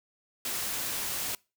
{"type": "noise", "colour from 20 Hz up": "white", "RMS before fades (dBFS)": -33, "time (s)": [0.45, 1.35], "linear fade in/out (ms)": 2, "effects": ["noise-tail reverb RT60 0.3 s tail -25 dB re dry"]}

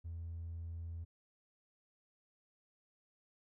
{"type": "tone", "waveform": "triangle", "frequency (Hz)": 83.6, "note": "E2", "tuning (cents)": 25, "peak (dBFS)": -38, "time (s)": [0.04, 1.05], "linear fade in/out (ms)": 20, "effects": ["tanh soft clip ceiling -38 dBFS"]}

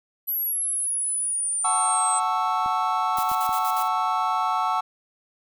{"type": "exponential sweep", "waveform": "sine", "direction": "down", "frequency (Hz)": [11840, 8110], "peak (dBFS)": -23, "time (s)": [0.27, 2.2], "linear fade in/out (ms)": 20}
{"type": "chord", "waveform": "triangle", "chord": "F# minor seventh", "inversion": "none", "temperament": "equal", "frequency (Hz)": [740, 880, 1108.7, 1318.5], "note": ["F#5", "A5", "C#6", "E6"], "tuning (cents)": [0, 0, 0, 0], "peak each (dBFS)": -25, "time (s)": [1.64, 4.81], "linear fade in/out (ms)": 10}
{"type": "clicks", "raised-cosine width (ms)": 3, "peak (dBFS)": -29, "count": 4, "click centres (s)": [2.661, 3.186, 3.316, 3.492]}
{"type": "noise with tremolo", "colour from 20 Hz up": "blue", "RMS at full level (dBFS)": -34, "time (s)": [3.17, 3.88], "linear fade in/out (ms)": 2, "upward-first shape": "square", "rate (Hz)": 8.4, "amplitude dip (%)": 75}
{"effects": []}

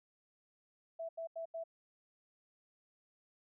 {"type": "tone bursts", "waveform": "sine", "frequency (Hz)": 659.3, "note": "E5", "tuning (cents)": 0, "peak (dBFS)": -39, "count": 4, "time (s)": [0.99, 1.639], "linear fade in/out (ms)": 10, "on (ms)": 100, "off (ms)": 83, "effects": []}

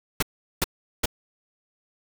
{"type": "noise bursts", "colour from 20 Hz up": "pink", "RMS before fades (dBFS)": -22, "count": 3, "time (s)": [0.2, 1.058], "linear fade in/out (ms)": 5, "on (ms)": 26, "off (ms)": 390, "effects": []}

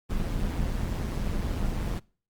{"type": "noise with amplitude modulation", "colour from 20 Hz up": "brown", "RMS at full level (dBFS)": -26, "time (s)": [0.09, 2], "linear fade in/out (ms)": 20, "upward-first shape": "sine", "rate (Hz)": 175, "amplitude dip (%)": 65, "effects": ["noise-tail reverb RT60 0.4 s tail -24 dB re dry", "Opus 48 kbps"]}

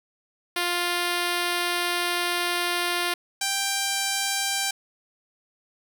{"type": "tone pair in turn", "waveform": "5% pulse", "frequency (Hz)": [350.7, 787.3], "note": ["F4", "G5"], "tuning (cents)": [7, 7], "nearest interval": "octave + major second", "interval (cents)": 1400, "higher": "second", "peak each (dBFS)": -12, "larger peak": "neither", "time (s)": [[0.56, 3.14], [3.41, 4.71]], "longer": "first", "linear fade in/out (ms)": 5, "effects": []}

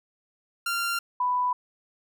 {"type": "tone pair in turn", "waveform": ["sawtooth", "sine"], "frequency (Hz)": [1385, 992.4], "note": ["F6", "B5"], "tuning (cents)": [-15, 8], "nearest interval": "tritone", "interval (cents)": 577, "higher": "first", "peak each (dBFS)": -22, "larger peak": "neither", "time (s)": [[0.66, 0.99], [1.2, 1.53]], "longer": "neither", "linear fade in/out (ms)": 5, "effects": []}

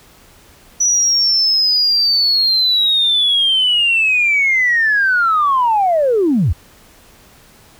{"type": "linear sweep", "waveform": "sine", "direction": "down", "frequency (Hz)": [5920, 60.5], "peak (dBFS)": -10, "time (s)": [0.8, 6.53], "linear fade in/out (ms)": 10, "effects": ["tanh soft clip ceiling -6 dBFS", "pink hiss -46 dBFS RMS until 7.79 s"]}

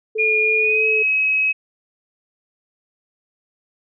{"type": "tone with vibrato", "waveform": "sine", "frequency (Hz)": 436.1, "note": "A4", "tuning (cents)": -15, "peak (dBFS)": -21, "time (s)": [0.15, 1.03], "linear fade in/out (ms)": 10, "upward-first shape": "triangle", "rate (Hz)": 3.2, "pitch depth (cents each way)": 13}
{"type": "tone with pitch glide", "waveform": "sine", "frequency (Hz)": [2430, 2554], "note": ["D#7", "D#7"], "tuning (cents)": [-42, 45], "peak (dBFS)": -15, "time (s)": [0.18, 1.53], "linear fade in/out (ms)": 20, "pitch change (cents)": 87, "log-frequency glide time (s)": [0.57, 0.87]}
{"effects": []}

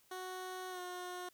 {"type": "tone with pitch glide", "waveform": "15% pulse", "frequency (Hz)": [370, 360.1], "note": ["F#4", "F#4"], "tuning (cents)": [0, -47], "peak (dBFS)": -36, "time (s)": [0.11, 1.29], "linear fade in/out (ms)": 5, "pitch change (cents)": -47, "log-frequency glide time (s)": [0.7, 0.8], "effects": ["white hiss -69 dBFS RMS until 1.33 s"]}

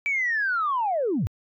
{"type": "linear sweep", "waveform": "sine", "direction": "down", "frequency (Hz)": [2323, 73.42], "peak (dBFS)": -21, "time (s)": [0.06, 1.27], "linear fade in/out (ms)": 0, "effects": ["tanh soft clip ceiling -17 dBFS"]}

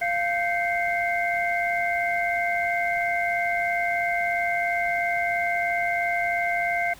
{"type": "tone cluster", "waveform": "sine", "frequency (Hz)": [694, 1555, 2089, 2192], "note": ["F5", "G6", "C7", "C#7"], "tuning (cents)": [-11, -14, -3, -20], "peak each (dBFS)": [-25, -30, -27, -32], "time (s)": [0.01, 6.94], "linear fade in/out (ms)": 10, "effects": ["pink hiss -48 dBFS RMS until 6.99 s"]}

